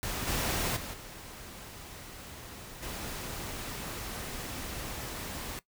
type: noise with level steps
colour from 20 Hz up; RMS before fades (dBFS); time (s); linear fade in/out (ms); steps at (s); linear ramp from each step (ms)
pink; -35 / -31 / -40 / -46 / -39; 0.03-5.59; 0; 0.27 / 0.76 / 0.93 / 2.82; 10
effects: noise-tail reverb RT60 0.1 s tail -18 dB re dry